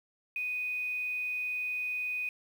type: tone with quantisation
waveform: sine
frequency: 2489 Hz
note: D#7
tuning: in tune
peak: -31 dBFS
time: 0.36-2.29 s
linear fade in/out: 2 ms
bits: 9
effects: none